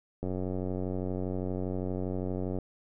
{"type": "click train", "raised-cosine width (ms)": 2, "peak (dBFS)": -21, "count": 219, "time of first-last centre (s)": [0.23, 2.587], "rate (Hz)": 92.5, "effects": []}